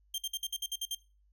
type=tone bursts; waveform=sawtooth; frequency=3176 Hz; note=G7; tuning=22 cents sharp; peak=-29 dBFS; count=9; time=0.14-0.95 s; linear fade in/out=5 ms; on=42 ms; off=54 ms; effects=noise-tail reverb RT60 0.3 s tail -20 dB re dry + added 50 Hz sine -64 dBFS peak until 1.32 s